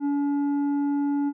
triangle tone with tanh clipping, 285.3 Hz, C#4, 50 cents sharp, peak -23 dBFS, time 0-1.33 s, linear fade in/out 50 ms, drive 11 dB, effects none

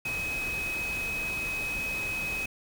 sine tone in noise, 2538 Hz, D#7, 34 cents sharp, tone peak -30 dBFS, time 0.05-2.46 s, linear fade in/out 5 ms, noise pink, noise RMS -39 dBFS, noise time 0.05-2.46 s, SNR +6 dB, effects none

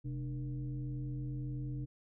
sine tone with frequency modulation, 129.2 Hz, C3, 21 cents flat, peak -36 dBFS, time 0.04-1.86 s, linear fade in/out 20 ms, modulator 170 Hz, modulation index 0.74, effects none

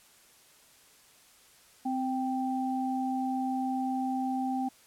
sine tone pair together, 258.8 / 784 Hz, C4 / G5, -19 / 0 cents, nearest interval octave + perfect fifth, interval 1919 cents, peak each -30 / -32 dBFS, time 1.85-4.69 s, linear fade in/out 10 ms, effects white hiss -59 dBFS RMS until 4.86 s + low-pass 12000 Hz 12 dB/octave

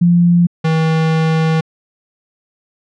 sine / square tone pair in turn, 173.5 / 160.15 Hz, F3 / E3, -11 / -50 cents, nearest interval minor second, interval 139 cents, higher first, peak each -7 / -12 dBFS, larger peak first, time 0.01-0.47 / 0.64-1.61 s, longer second, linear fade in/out 10 ms, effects low-pass 4000 Hz 12 dB/octave

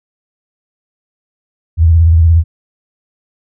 sine tone with vibrato, 82.41 Hz, E2, in tune, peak -4 dBFS, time 1.77-2.44 s, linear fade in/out 50 ms, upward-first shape sine, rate 17 Hz, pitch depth 78 cents each way, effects none

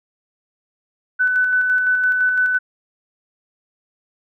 sine tone with tremolo, 1500 Hz, F#6, 23 cents sharp, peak -13 dBFS, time 1.19-2.59 s, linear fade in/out 20 ms, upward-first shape square, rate 5.9 Hz, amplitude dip 30%, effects none

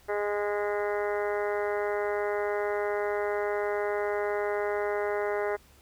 harmonic tone with a mistuned harmonic, 206.2 Hz, G#3, 12 cents flat, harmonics 2 / 3 / 4 / 5 / 6 / 7 / 8 / 9 / 10, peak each -29 / -33 / -36 / -41 / -42 / -40 / -44 / -42 / -43 dBFS, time 0.08-5.57 s, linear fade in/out 20 ms, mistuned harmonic 10, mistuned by -22 cents, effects added 68 Hz sine -59 dBFS peak until 5.81 s + pink hiss -59 dBFS RMS until 5.81 s

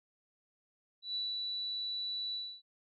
sine tone with ADSR envelope, 3951 Hz, B7, in tune, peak -33 dBFS, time 1.02-2.62 s, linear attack 130 ms, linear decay 200 ms, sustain -2 dB, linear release 280 ms, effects none

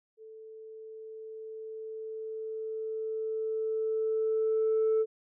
sine tone with level ramp, 440 Hz, A4, in tune, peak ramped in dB -46 to -21 dBFS, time 0.17-5.06 s, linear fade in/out 50 ms, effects tanh soft clip ceiling -21 dBFS

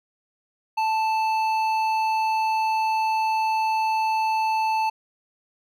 sine tone with hard clipping, 880 Hz, A5, in tune, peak -22 dBFS, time 0.77-4.9 s, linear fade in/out 10 ms, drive 9 dB, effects none

